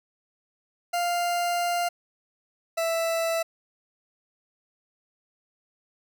40% pulse tone pair in turn, 698.5 / 660.6 Hz, F5 / E5, 0 / +4 cents, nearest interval minor second, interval 96 cents, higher first, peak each -23 dBFS, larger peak neither, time 0.93-1.89 / 2.77-3.43 s, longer first, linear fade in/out 10 ms, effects none

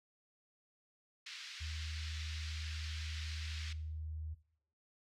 white band-pass noise, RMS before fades -49 dBFS, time 1.26-3.73 s, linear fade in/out 5 ms, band 1600 to 4900 Hz, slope 24 dB/octave
sine tone, 78.3 Hz, D#2, 11 cents sharp, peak -40 dBFS, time 1.6-4.35 s, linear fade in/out 20 ms
effects noise-tail reverb RT60 0.6 s tail -17 dB re dry

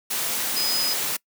sine tone in noise, 5010 Hz, D#8, 11 cents sharp, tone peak -23 dBFS, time 0.56-0.94 s, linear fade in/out 10 ms, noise white, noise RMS -26 dBFS, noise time 0.1-1.17 s, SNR 0 dB, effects noise-tail reverb RT60 0.1 s tail -24 dB re dry + high-pass 150 Hz 12 dB/octave

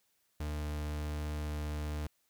40% pulse tone, 75.1 Hz, D2, 39 cents sharp, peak -34 dBFS, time 0.4-2.07 s, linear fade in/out 5 ms, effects white hiss -75 dBFS RMS until 2.29 s

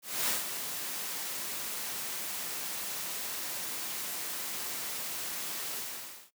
white noise with ADSR envelope, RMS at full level -29 dBFS, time 0.02-6.31 s, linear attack 260 ms, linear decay 150 ms, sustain -8 dB, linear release 550 ms, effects noise-tail reverb RT60 0.1 s tail -18 dB re dry + high-pass 150 Hz 12 dB/octave

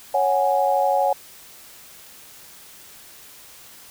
sine chord, C# suspended fourth, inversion none, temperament just, 554.4 / 739.2 / 831.5 Hz, C#5 / F#5 / G#5, 0 / -2 / +2 cents, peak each -21 dBFS, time 0.14-1.13 s, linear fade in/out 5 ms, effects white hiss -45 dBFS RMS until 3.9 s

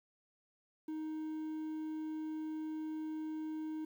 triangle tone, 312.3 Hz, D#4, 7 cents sharp, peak -36 dBFS, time 0.88-3.85 s, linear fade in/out 5 ms, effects 11-bit

